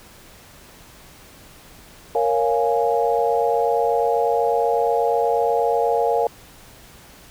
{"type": "chord", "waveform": "sine", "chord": "Bb minor seventh", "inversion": "none", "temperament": "equal", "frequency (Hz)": [466.2, 554.4, 698.5, 830.6], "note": ["Bb4", "Db5", "F5", "Ab5"], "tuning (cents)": [0, 0, 0, 0], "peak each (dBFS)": [-20, -24, -22, -23], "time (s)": [2.15, 6.27], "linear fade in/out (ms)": 2, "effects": ["pink hiss -46 dBFS RMS until 7.3 s"]}